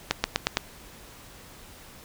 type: accelerating click train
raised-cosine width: 0.2 ms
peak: -4 dBFS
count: 5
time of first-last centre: 0.11-0.571 s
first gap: 130 ms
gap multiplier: 0.92
effects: pink hiss -48 dBFS RMS until 2.04 s